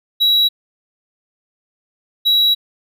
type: tone pair in turn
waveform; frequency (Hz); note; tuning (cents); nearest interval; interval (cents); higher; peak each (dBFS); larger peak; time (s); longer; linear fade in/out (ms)
triangle; 3886 / 3886; B7 / B7; -29 / -29; unison; 0; neither; -9; neither; 0.2-0.49 / 2.25-2.55; second; 20
effects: none